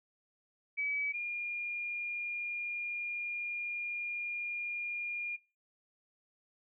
sine tone pair in turn, 2286 / 2416 Hz, D7 / D7, -47 / +48 cents, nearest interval minor second, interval 95 cents, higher second, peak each -31 / -34 dBFS, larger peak first, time 0.77-1.13 / 1.13-5.37 s, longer second, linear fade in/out 20 ms, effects noise-tail reverb RT60 0.3 s tail -22 dB re dry

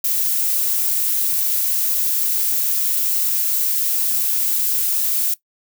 violet noise, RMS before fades -19 dBFS, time 0.04-5.34 s, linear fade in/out 5 ms, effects noise-tail reverb RT60 0.1 s tail -18 dB re dry

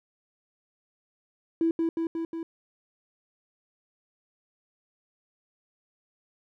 triangle tone with echo, 329.6 Hz, E4, in tune, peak -17 dBFS, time 1.61-1.71 s, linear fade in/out 2 ms, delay 180 ms, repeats 4, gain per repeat -3 dB, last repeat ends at 2.43 s, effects tanh soft clip ceiling -19 dBFS

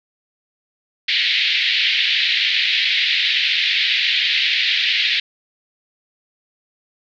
white band-pass noise, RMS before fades -18 dBFS, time 1.08-5.2 s, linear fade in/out 5 ms, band 1900 to 4100 Hz, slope 48 dB/octave, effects none

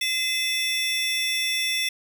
square tone cluster, 2040 / 2595 / 3488 / 5520 Hz, C7 / E7 / A7 / F8, -44 / -28 / -16 / -21 cents, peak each -30 / -30 / -27 / -31 dBFS, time 0.01-1.89 s, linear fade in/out 5 ms, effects none

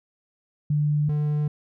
sine / triangle tone pair in turn, 148.4 / 149.07 Hz, D3 / D3, +18 / +26 cents, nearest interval unison, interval 8 cents, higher second, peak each -19 dBFS, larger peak neither, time 0.7-1.09 / 1.09-1.48 s, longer neither, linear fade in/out 5 ms, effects none

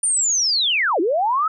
sine linear two-way sweep, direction down then up, 9270 to 307.9 to 1320 Hz, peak -16 dBFS, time 0.03-1.48 s, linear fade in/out 5 ms, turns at 1 s, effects none

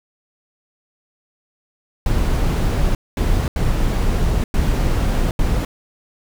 brown noise bursts at uneven times, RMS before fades -17 dBFS, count 5, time 2.06-2.95 / 3.17-3.48 / 3.56-4.44 / 4.54-5.31 / 5.39-5.65 s, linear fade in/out 2 ms, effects none

